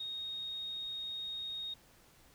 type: tone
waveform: sine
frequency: 3729 Hz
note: A#7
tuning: in tune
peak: -38 dBFS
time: 0-1.74 s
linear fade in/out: 5 ms
effects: pink hiss -63 dBFS RMS until 2.34 s